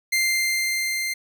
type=tone with level ramp; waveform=sawtooth; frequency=2093 Hz; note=C7; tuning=in tune; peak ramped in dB=-15 to -21 dBFS; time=0.12-1.14 s; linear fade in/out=10 ms; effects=none

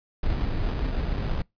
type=noise with sample-and-hold; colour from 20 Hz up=brown; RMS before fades=-26 dBFS; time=0.23-1.42 s; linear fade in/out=5 ms; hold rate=2100 Hz; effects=noise-tail reverb RT60 0.2 s tail -26 dB re dry + resampled to 11025 Hz

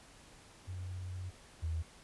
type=tone pair in turn; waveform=sine; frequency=91.6 / 81.07 Hz; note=F#2 / E2; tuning=-17 / -28 cents; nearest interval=major second; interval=211 cents; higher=first; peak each=-39 / -33 dBFS; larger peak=second; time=0.67-1.31 / 1.62-1.83 s; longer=first; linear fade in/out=20 ms; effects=pink hiss -58 dBFS RMS until 2.03 s + resampled to 24000 Hz

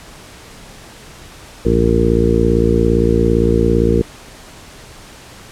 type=harmonic tone with a mistuned harmonic; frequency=57.6 Hz; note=A#1; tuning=20 cents flat; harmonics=1 / 2 / 3 / 4 / 5 / 6 / 7 / 8; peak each=-17 / -20 / -19 / -19 / -23 / -18 / -20 / -17 dBFS; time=1.65-4.02 s; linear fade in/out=5 ms; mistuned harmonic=1; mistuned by=+120 cents; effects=pink hiss -38 dBFS RMS until 5.51 s + low-pass 10000 Hz 12 dB/octave

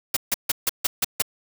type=noise bursts; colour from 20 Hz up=white; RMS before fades=-21 dBFS; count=7; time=0.14-1.222 s; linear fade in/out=5 ms; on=26 ms; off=150 ms; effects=none

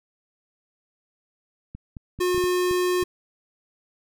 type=clicks; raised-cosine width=5 ms; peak=-24 dBFS; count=8; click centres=1.75 / 1.968 / 2.19 / 2.346 / 2.379 / 2.44 / 2.711 / 3.027 s
type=tone; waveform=square; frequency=360 Hz; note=F#4; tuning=47 cents flat; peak=-21 dBFS; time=2.2-3.04 s; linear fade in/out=10 ms
effects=none

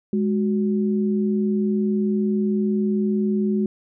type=tone pair together; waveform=sine; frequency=207.8 / 370 Hz; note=G#3 / F#4; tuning=+1 / 0 cents; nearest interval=minor seventh; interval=999 cents; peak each=-19 / -25 dBFS; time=0.13-3.66 s; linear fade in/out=2 ms; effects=none

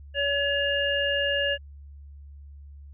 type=harmonic tone; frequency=565 Hz; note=C#5; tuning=33 cents sharp; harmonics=1 / 3 / 5; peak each=-27 / -27 / -27 dBFS; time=0.14-1.58 s; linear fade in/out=50 ms; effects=added 71 Hz sine -42 dBFS peak until 2.93 s

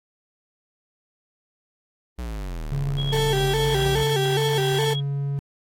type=exponential two-way sweep; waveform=square; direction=down then up; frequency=63.4 to 30 to 63.4 Hz; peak=-29 dBFS; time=2.18-4.04 s; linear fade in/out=10 ms; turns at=2.88 s
type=tone with pitch glide; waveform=triangle; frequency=139.4 to 140.37 Hz; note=C#3 to C#3; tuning=+10 to +22 cents; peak=-21 dBFS; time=2.72-5.39 s; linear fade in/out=0 ms; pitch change=+12 cents; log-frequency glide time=3.54-4.65 s
type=tone with tremolo; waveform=sine; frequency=3309 Hz; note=G#7; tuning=7 cents flat; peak=-28 dBFS; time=2.97-5.01 s; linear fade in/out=20 ms; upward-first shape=square; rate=9.6 Hz; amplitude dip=40%
type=tone with vibrato; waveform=35% pulse; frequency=415.3 Hz; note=G#4; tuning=in tune; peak=-20 dBFS; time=3.12-4.94 s; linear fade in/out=10 ms; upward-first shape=square; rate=2.4 Hz; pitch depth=110 cents each way
effects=AAC 48 kbps

